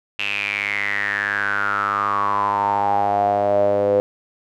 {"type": "tone with band-pass filter sweep", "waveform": "sawtooth", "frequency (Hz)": 101.5, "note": "G#2", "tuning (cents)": -39, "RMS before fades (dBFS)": -20, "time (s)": [0.19, 4], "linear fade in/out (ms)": 0, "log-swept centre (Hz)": [2700, 510], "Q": 9.6, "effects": []}